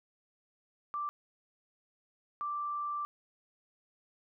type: tone bursts at uneven times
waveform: sine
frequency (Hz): 1174.7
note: D6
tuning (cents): 0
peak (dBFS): -33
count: 2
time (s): 0.94-1.09 / 2.41-3.05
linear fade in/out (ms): 0
effects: none